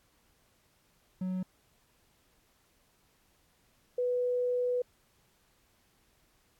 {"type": "tone pair in turn", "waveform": ["triangle", "sine"], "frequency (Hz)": [185, 493.9], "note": ["F#3", "B4"], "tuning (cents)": [0, 0], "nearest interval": "octave + perfect fourth", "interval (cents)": 1700, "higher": "second", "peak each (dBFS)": [-29, -27], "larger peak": "second", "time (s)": [[1.21, 1.43], [3.98, 4.82]], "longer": "second", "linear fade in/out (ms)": 5, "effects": ["pink hiss -69 dBFS RMS until 6.59 s", "AAC 64 kbps"]}